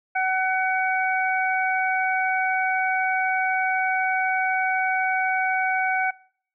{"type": "harmonic tone", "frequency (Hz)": 752, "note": "F#5", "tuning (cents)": 28, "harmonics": [1, 2, 3], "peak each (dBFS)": [-23, -25, -27], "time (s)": [0.15, 6.11], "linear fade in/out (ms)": 10, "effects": ["noise-tail reverb RT60 0.6 s tail -25 dB re dry"]}